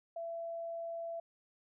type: tone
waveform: sine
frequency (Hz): 670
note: E5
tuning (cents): +28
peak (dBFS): -38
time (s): 0.16-1.2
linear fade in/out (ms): 5
effects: none